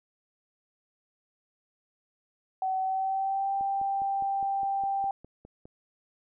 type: tone with pitch glide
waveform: sine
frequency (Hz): 758 to 787.5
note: F#5 to G5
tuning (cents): +42 to +8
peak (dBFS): -26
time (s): 2.62-5.11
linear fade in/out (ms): 2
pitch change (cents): +66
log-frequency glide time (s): 2.8-3.53
type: click train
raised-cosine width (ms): 2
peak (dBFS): -34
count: 11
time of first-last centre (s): 3.61-5.655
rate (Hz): 4.89
effects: none